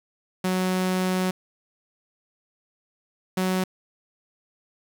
sawtooth tone pair in turn, 185 / 185.89 Hz, F#3 / F#3, 0 / +8 cents, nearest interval unison, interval 8 cents, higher second, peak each -18 dBFS, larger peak neither, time 0.44-1.31 / 3.37-3.64 s, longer first, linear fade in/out 5 ms, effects 8-bit

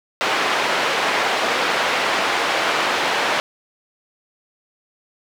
pink band-pass noise, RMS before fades -20 dBFS, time 0.21-3.4 s, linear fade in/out 0 ms, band 550 to 3300 Hz, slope 12 dB/octave, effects none

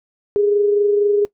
sine tone pair together, 410 / 434.2 Hz, G#4 / A4, -22 / -23 cents, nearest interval minor second, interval 99 cents, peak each -13 / -25 dBFS, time 0.36-1.25 s, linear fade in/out 0 ms, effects noise-tail reverb RT60 0.1 s tail -20 dB re dry

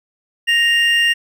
triangle tone pair together, 1864.7 / 2800 Hz, A#6 / F7, 0 / +4 cents, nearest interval perfect fifth, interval 704 cents, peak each -13 dBFS, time 0.47-1.14 s, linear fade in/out 20 ms, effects none

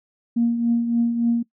sine tone with tremolo, 234.5 Hz, A#3, 11 cents sharp, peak -14 dBFS, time 0.36-1.43 s, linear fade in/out 10 ms, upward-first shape triangle, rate 3.5 Hz, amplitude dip 60%, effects noise-tail reverb RT60 0.1 s tail -21 dB re dry + tanh soft clip ceiling -10 dBFS

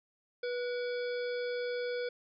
harmonic tone with a mistuned harmonic, 488.9 Hz, B4, 18 cents flat, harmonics 1 / 3 / 5 / 7 / 9 / 10, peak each -33 / -43 / -47 / -50 / -52 / -53 dBFS, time 0.43-2.09 s, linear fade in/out 5 ms, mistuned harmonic 5, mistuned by -120 cents, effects none

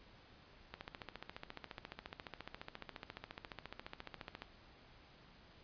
click train, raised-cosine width 0.3 ms, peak -29 dBFS, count 54, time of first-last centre 0.74-4.421 s, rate 14.4 Hz, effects pink hiss -62 dBFS RMS until 5.63 s + resampled to 11025 Hz

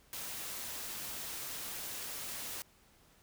white noise, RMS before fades -42 dBFS, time 0.13-2.62 s, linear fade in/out 0 ms, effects pink hiss -65 dBFS RMS until 3.22 s

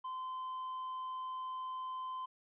triangle tone, 1031 Hz, C6, 26 cents flat, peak -37 dBFS, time 0.04-2.26 s, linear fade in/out 10 ms, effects resampled to 8000 Hz + 13-bit

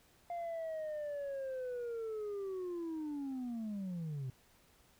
sine linear sweep, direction down, 698.5 to 125 Hz, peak -35 dBFS, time 0.3-4.3 s, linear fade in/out 2 ms, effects tanh soft clip ceiling -37 dBFS + pink hiss -67 dBFS RMS until 4.99 s

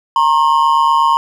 triangle ring-modulated tone, 1002 Hz, B5, 25 cents sharp, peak -4 dBFS, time 0.16-1.17 s, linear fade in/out 0 ms, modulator 74.1 Hz, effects none

